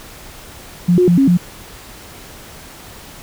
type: tone with pitch steps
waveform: sine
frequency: 175.8 / 360.4 / 174.2 / 271.8 / 176.5 Hz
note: F3 / F#4 / F3 / C#4 / F3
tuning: +12 / -45 / -4 / -34 / +19 cents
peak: -8 dBFS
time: 0.88-1.375 s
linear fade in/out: 10 ms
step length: 99 ms
effects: pink hiss -37 dBFS RMS until 3.22 s